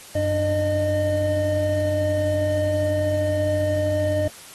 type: tone cluster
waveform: triangle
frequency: 95.3 / 298.4 / 610 Hz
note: G2 / D4 / D#5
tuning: -48 / +28 / -34 cents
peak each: -22 / -28 / -19 dBFS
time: 0.15-4.28 s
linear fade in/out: 5 ms
effects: white hiss -43 dBFS RMS until 4.54 s + AAC 32 kbps